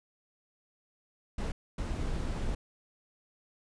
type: noise bursts at uneven times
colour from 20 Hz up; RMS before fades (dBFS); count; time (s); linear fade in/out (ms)
brown; -33; 2; 1.38-1.52 / 1.78-2.55; 5
effects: resampled to 22050 Hz